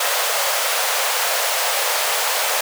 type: high-pass noise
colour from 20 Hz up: pink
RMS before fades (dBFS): -20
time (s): 0-2.61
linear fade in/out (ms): 5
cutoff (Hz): 500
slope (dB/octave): 48
effects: none

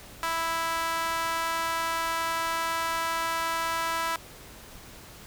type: tone with high-pass filter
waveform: sawtooth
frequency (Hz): 329.6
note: E4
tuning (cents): 0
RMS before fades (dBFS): -29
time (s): 0.23-4.16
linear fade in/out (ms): 0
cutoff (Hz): 1100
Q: 2.3
effects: pink hiss -47 dBFS RMS until 5.26 s

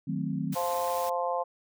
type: chord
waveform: sine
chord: D# diminished seventh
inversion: none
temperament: equal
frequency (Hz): 155.56 / 185 / 220 / 261.6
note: D#3 / F#3 / A3 / C4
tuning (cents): 0 / 0 / 0 / 0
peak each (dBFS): -33 / -33 / -36 / -34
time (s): 0.07-0.55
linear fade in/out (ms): 10
type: noise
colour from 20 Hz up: white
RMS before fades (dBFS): -41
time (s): 0.52-1.1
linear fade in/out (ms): 10
type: harmonic tone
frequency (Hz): 174.61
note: F3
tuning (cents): 0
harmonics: 3 / 4 / 5 / 6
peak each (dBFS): -31 / -32 / -33 / -34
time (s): 0.55-1.44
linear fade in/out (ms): 20
effects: none

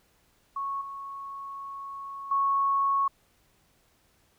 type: tone with level steps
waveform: sine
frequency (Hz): 1104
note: C#6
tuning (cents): -7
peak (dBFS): -29 / -36 / -22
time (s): 0.56-3.08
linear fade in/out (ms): 5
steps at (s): 0.81 / 2.31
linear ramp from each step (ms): 5
effects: pink hiss -66 dBFS RMS until 4.38 s

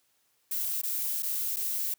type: noise with dropouts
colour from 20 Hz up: violet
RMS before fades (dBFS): -31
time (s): 0.51-1.94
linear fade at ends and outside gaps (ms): 5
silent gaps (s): 0.816-0.834 / 1.224-1.23 / 1.562-1.567
effects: white hiss -71 dBFS RMS until 1.98 s + high-pass 60 Hz 12 dB/octave

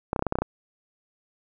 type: clicks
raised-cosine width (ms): 1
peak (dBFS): -10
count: 9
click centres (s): 0.131 / 0.162 / 0.193 / 0.224 / 0.267 / 0.324 / 0.355 / 0.387 / 0.42
effects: none

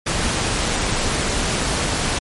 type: noise with amplitude modulation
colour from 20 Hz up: pink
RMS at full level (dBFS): -19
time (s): 0.06-2.19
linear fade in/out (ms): 10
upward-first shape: sine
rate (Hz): 200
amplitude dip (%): 35
effects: low-pass 11000 Hz 12 dB/octave + MP3 48 kbps

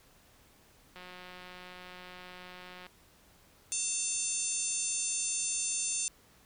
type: click train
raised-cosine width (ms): 0.3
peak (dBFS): -32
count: 346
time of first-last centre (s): 0.96-2.866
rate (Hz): 181
type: harmonic tone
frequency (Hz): 895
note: A5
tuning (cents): +29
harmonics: 3 / 4 / 5 / 6 / 7 / 8 / 9 / 10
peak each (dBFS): -44 / -45 / -46 / -47 / -36 / -36 / -45 / -35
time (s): 3.72-6.08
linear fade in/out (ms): 0
effects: pink hiss -62 dBFS RMS until 6.45 s

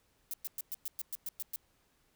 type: noise bursts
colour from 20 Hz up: violet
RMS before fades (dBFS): -38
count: 10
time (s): 0.31-1.56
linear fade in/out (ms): 0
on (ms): 26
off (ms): 110
effects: pink hiss -72 dBFS RMS until 2.15 s

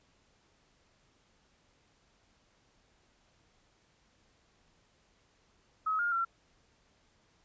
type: tone with pitch steps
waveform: sine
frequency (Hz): 1278 / 1415 / 1360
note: D#6 / F6 / F6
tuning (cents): +46 / +22 / -46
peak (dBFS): -28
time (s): 5.86-6.25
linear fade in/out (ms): 10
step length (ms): 130
effects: pink hiss -69 dBFS RMS until 7.44 s + resampled to 16000 Hz

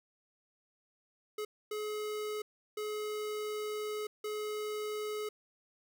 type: tone bursts at uneven times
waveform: square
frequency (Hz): 424.2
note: G#4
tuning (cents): +37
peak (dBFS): -36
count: 4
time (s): 1.38-1.45 / 1.71-2.42 / 2.77-4.07 / 4.24-5.29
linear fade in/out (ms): 5
effects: none

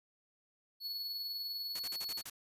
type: tone with tremolo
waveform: square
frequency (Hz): 4395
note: C#8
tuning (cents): -16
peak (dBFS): -37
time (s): 0.8-2.23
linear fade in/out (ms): 50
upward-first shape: sine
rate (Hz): 20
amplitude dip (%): 35
type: noise bursts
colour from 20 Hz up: white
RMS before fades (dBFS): -44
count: 7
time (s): 1.75-2.299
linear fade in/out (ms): 5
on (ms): 45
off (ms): 39
effects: resampled to 32000 Hz

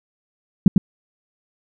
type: tone with echo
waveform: sine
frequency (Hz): 189.5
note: F#3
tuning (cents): +42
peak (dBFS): -5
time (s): 0.66-0.68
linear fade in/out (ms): 2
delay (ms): 100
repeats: 1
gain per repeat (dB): -4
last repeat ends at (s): 0.78
effects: none

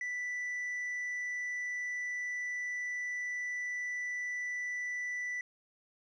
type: tone with tanh clipping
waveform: triangle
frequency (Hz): 1975.5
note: B6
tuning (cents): 0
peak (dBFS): -35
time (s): 0.01-5.41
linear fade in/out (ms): 2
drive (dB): 7
effects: none

